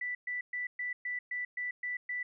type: tone bursts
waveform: sine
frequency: 1975.5 Hz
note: B6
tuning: in tune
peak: -33 dBFS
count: 9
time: 0.01-2.23 s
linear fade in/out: 5 ms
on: 140 ms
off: 120 ms
effects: none